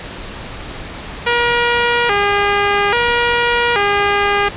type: tone with vibrato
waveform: 10% pulse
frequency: 440 Hz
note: A4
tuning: in tune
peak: -4 dBFS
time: 1.26-4.49 s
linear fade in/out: 10 ms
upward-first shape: square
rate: 0.6 Hz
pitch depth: 140 cents each way
effects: pink hiss -29 dBFS RMS until 4.56 s + resampled to 8000 Hz